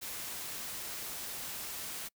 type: noise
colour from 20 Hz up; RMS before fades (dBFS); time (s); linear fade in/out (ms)
white; -41; 0.01-2.09; 20
effects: noise-tail reverb RT60 0.1 s tail -26 dB re dry